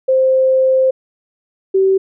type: tone pair in turn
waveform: sine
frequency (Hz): 523.3 / 383.9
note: C5 / G4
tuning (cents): 0 / -36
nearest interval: perfect fourth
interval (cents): 536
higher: first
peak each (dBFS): -9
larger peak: neither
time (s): 0.08-0.91 / 1.74-1.98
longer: first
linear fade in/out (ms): 10
effects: none